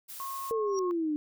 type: noise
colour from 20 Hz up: blue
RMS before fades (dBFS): -43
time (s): 0.08-0.52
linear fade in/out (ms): 20
type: tone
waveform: sine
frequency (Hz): 1085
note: C#6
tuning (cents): -37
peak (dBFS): -35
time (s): 0.2-0.91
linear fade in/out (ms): 0
type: exponential sweep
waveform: sine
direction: down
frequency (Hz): 460.2 to 293.7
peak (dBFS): -27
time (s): 0.51-1.16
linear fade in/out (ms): 0
type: tone with exponential growth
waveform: sine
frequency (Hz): 5640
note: F8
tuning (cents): +16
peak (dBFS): -34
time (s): 0.67-0.79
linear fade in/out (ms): 0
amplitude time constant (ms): 24
effects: none